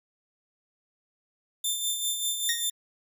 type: tone with tremolo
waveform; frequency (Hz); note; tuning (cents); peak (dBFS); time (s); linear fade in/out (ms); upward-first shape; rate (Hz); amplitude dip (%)
15% pulse; 3566; A7; +22; -18; 1.64-2.7; 5; sine; 5.1; 50
type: tone with exponential decay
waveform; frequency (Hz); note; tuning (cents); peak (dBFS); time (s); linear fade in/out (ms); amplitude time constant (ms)
20% pulse; 1864.7; A#6; 0; -18; 2.49-2.71; 2; 47
effects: none